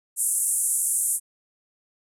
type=band-pass noise; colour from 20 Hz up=pink; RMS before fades=-24 dBFS; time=0.16-1.2 s; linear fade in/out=50 ms; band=8200 to 11000 Hz; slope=48 dB/octave; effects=none